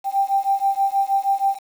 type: beating tone pair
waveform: sine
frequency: 784 / 790.3 Hz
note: G5 / G5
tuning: 0 / +14 cents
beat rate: 6.3 Hz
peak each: -20 dBFS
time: 0.04-1.59 s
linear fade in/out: 50 ms
effects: 7-bit